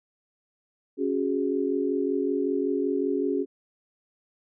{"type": "chord", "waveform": "sine", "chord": "C# suspended fourth", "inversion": "none", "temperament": "equal", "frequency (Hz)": [277.2, 370, 415.3], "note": ["C#4", "F#4", "G#4"], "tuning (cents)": [0, 0, 0], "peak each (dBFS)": [-27, -28, -28], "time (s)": [0.97, 3.46], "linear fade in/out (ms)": 50, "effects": []}